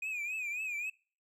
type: tone with vibrato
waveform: triangle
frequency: 2467 Hz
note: D#7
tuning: 15 cents flat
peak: -33 dBFS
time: 0.02-0.9 s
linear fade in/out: 5 ms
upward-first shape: triangle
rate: 3.7 Hz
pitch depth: 120 cents each way
effects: noise-tail reverb RT60 0.4 s tail -24 dB re dry